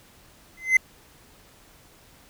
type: tone with exponential growth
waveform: triangle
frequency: 2055 Hz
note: C7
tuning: 32 cents flat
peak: -9 dBFS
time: 0.57-0.77 s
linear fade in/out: 5 ms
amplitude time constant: 43 ms
effects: pink hiss -54 dBFS RMS until 2.29 s